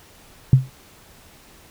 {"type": "tone with exponential decay", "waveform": "sine", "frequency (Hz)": 130.81, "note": "C3", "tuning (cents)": 0, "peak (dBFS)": -4, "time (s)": [0.53, 0.7], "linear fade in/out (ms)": 2, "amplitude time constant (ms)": 35, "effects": ["pink hiss -49 dBFS RMS until 1.7 s"]}